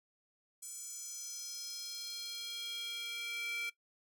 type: tone with high-pass filter sweep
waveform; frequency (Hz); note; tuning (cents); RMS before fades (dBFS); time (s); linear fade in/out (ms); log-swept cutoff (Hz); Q
square; 466.2; A#4; 0; -43; 0.62-3.7; 10; 7900 to 2200; 3.7
effects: noise-tail reverb RT60 0.1 s tail -18 dB re dry